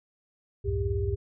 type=tone cluster; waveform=sine; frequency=65.4 / 87.6 / 105.6 / 398.8 Hz; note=C2 / F2 / G#2 / G4; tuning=0 / +6 / +29 / +30 cents; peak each=-31 dBFS; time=0.64-1.16 s; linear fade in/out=20 ms; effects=none